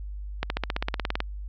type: accelerating click train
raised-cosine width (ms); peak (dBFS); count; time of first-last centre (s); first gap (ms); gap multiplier
0.3; -10; 14; 0.43-1.204; 71; 0.97
effects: added 50 Hz sine -33 dBFS peak until 1.48 s + low-pass 5000 Hz 12 dB/octave